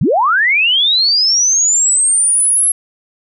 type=linear sweep; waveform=sine; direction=up; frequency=98 to 11175 Hz; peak=-9 dBFS; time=0.01-2.72 s; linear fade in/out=5 ms; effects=none